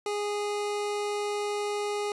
square tone pair together, 413 / 826 Hz, G#4 / G#5, -10 / -10 cents, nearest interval octave, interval 1200 cents, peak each -30 / -36 dBFS, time 0.06-2.12 s, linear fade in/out 2 ms, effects resampled to 24000 Hz

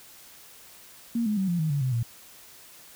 sine tone with pitch steps, 233.1 / 211.3 / 191.54 / 173.62 / 157.38 / 142.66 / 129.32 / 117.23 Hz, A#3 / G#3 / G3 / F3 / D#3 / D3 / C3 / A#2, 0 / +30 / -40 / -10 / +20 / -50 / -20 / +10 cents, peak -23 dBFS, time 1.15-2.03 s, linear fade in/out 5 ms, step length 110 ms, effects white hiss -50 dBFS RMS until 2.95 s

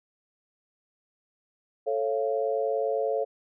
sine chord, A augmented, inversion none, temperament just, 440 / 550 / 687.5 Hz, A4 / C#5 / E#5, 0 / -14 / -27 cents, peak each -28 / -28 / -31 dBFS, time 1.86-3.25 s, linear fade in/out 20 ms, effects none

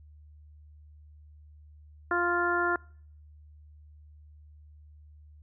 harmonic tone, 349.2 Hz, F4, in tune, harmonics 1 / 2 / 3 / 4 / 5, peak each -30 / -33 / -32 / -28 / -35 dBFS, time 2.11-2.76 s, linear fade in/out 2 ms, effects noise-tail reverb RT60 0.6 s tail -26 dB re dry + added 75 Hz sine -50 dBFS peak until 5.42 s

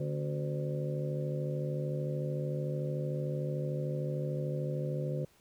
harmonic tone with a mistuned harmonic, 73.42 Hz, D2, in tune, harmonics 2 / 3 / 4 / 5 / 6 / 7 / 8, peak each -33 / -47 / -47 / -41 / -50 / -39 / -46 dBFS, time 0-5.25 s, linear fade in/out 5 ms, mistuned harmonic 4, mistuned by -130 cents, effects pink hiss -65 dBFS RMS until 5.4 s

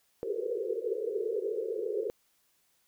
pink band-pass noise, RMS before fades -33 dBFS, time 0.23-2.1 s, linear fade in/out 0 ms, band 380 to 500 Hz, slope 96 dB/octave, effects white hiss -71 dBFS RMS until 2.87 s

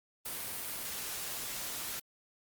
white noise, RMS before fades -39 dBFS, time 0.25-2 s, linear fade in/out 10 ms, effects Opus 32 kbps

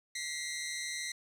15% pulse tone pair together, 1934 / 2087 Hz, B6 / C7, -37 / -5 cents, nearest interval minor second, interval 132 cents, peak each -34 / -32 dBFS, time 0.15-1.12 s, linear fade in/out 5 ms, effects low-pass 12000 Hz 12 dB/octave + 10-bit

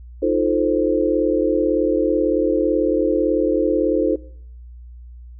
sine chord, F dominant seventh, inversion third, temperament equal, 311.1 / 349.2 / 440 / 523.3 Hz, Eb4 / F4 / A4 / C5, 0 / 0 / 0 / 0 cents, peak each -21 dBFS, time 0.22-4.16 s, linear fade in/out 10 ms, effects noise-tail reverb RT60 0.6 s tail -20 dB re dry + added 60 Hz sine -36 dBFS peak until 5.39 s

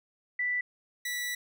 sine / sawtooth tone pair in turn, 1975.5 / 1958.5 Hz, B6 / B6, 0 / -15 cents, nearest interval unison, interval 15 cents, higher first, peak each -27 / -28 dBFS, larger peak first, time 0.39-0.61 / 1.05-1.35 s, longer second, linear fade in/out 5 ms, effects none

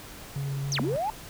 triangle tone with vibrato, 138.59 Hz, C#3, in tune, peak -26 dBFS, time 0.36-0.96 s, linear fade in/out 0 ms, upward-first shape square, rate 3.6 Hz, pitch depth 9 cents each way
sine linear two-way sweep, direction down then up, 6520 to 200.1 to 898 Hz, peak -25 dBFS, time 0.72-1.1 s, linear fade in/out 0 ms, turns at 0.8 s
effects tanh soft clip ceiling -20 dBFS + pink hiss -44 dBFS RMS until 1.29 s

